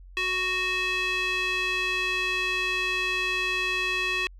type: tone with band-pass filter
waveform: square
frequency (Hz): 370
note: F#4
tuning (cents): 0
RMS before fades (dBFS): -27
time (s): 0.17-4.27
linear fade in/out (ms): 0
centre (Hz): 2600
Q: 2.9
effects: added 45 Hz sine -44 dBFS peak until 4.39 s